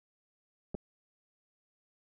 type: clicks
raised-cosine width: 2 ms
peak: -25 dBFS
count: 2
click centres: 0.745 / 0.75 s
effects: none